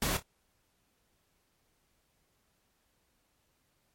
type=noise with echo; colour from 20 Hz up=pink; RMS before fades=-31 dBFS; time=0.02-0.17 s; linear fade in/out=2 ms; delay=28 ms; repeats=2; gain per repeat=-12 dB; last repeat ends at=0.226 s; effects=pink hiss -74 dBFS RMS until 3.94 s + MP3 64 kbps